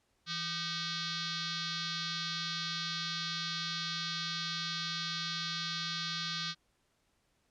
sine tone with frequency modulation, 164.81 Hz, E3, in tune, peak -34 dBFS, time 0.26-6.55 s, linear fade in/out 50 ms, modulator 689 Hz, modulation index 7, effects pink hiss -75 dBFS RMS until 7.5 s + low-pass 10000 Hz 12 dB/octave

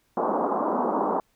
white band-pass noise, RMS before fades -25 dBFS, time 0.17-1.2 s, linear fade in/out 2 ms, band 200 to 1100 Hz, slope 48 dB/octave, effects pink hiss -68 dBFS RMS until 1.35 s

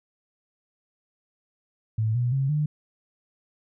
sine tone with pitch steps, 110 / 122.05 / 135.43 / 150.26 Hz, A2 / B2 / C#3 / D3, 0 / -20 / -40 / +40 cents, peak -21 dBFS, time 1.98-2.66 s, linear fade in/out 5 ms, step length 170 ms, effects none

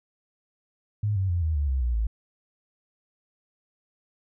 sine tone with pitch steps, 104.7 / 95.46 / 87.03 / 79.35 / 72.34 / 65.96 / 60.13 / 54.83 Hz, G#2 / G2 / F2 / D#2 / D2 / C2 / B1 / A1, +15 / -45 / -6 / +35 / -26 / +15 / -46 / -5 cents, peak -22 dBFS, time 1.03-2.07 s, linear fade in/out 5 ms, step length 130 ms, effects none

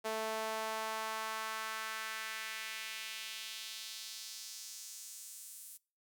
sawtooth tone with high-pass filter sweep, 220 Hz, A3, in tune, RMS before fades -42 dBFS, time 0.04-5.78 s, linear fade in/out 20 ms, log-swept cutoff 550 to 10000 Hz, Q 1.6, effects noise-tail reverb RT60 0.4 s tail -25 dB re dry

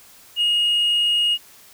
sine tone, 2868 Hz, F7, 45 cents sharp, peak -14 dBFS, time 0.36-1.38 s, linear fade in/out 50 ms, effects tanh soft clip ceiling -14 dBFS + white hiss -48 dBFS RMS until 1.73 s

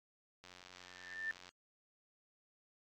click train, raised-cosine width 0.2 ms, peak -37 dBFS, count 96, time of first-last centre 0.44-1.491 s, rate 90.4 Hz
sine tone with exponential growth, 1783 Hz, A6, 22 cents sharp, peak -34 dBFS, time 0.75-1.31 s, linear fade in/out 0 ms, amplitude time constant 120 ms
effects AAC 64 kbps

